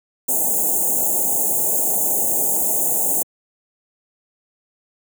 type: band-stop noise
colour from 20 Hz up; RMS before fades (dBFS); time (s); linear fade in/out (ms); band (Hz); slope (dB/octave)
white; -19; 0.28-3.23; 10; 880 to 6600; 96
effects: high-pass 200 Hz 12 dB/octave